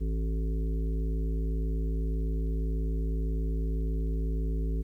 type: harmonic tone with a mistuned harmonic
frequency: 54 Hz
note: A1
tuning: 32 cents flat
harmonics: 1 / 3 / 5 / 7 / 8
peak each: -27 / -37 / -41 / -44 / -45 dBFS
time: 0-4.83 s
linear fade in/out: 20 ms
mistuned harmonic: 8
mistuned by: +31 cents
effects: 11-bit